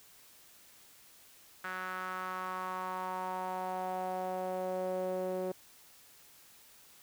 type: tone with band-pass filter sweep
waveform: sawtooth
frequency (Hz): 185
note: F#3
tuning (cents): 0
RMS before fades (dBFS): -37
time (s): 1.64-5.52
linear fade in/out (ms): 5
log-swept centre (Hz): 1500 to 470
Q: 3.5
effects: white hiss -59 dBFS RMS until 7.02 s